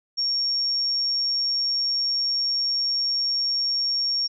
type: tone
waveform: sine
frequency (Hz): 5530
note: F8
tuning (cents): -18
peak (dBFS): -21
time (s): 0.17-4.28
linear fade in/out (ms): 20
effects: none